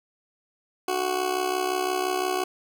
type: tone with amplitude modulation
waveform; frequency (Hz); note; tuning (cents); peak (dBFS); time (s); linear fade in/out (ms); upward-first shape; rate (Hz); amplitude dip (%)
20% pulse; 370; F#4; 0; -16; 0.88-2.44; 5; sine; 65.8; 70
effects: none